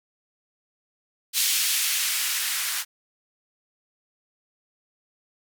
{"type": "noise with band-pass filter sweep", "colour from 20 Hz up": "violet", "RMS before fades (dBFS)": -25, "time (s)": [1.33, 2.85], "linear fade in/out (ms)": 50, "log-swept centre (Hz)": [2900, 1400], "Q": 1.1, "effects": []}